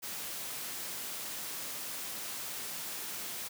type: high-pass noise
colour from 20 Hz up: white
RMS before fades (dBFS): -40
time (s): 0.02-3.49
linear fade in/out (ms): 20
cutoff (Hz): 110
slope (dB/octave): 12
effects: none